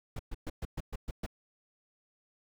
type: noise bursts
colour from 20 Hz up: brown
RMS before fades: -36 dBFS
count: 8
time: 0.16-1.264 s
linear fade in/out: 5 ms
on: 33 ms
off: 120 ms
effects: none